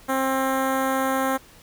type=tone with notch filter; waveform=10% pulse; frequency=265.4 Hz; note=C4; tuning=25 cents sharp; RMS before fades=-23 dBFS; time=0.08-1.38 s; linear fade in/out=20 ms; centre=4600 Hz; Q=0.65; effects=pink hiss -50 dBFS RMS until 1.62 s